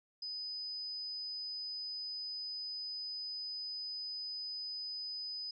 sine tone, 5000 Hz, D#8, 8 cents sharp, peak -39 dBFS, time 0.22-5.51 s, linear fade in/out 5 ms, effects none

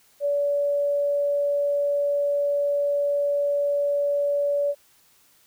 sine tone, 573 Hz, D5, 43 cents flat, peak -20 dBFS, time 0.2-4.75 s, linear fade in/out 50 ms, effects white hiss -59 dBFS RMS until 5.46 s

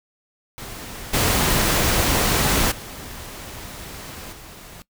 pink noise with level steps, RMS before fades -35 / -19 / -36 / -41 dBFS, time 0.58-4.82 s, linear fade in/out 0 ms, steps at 1.13 / 2.71 / 4.32 s, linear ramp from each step 10 ms, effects noise-tail reverb RT60 0.1 s tail -20 dB re dry

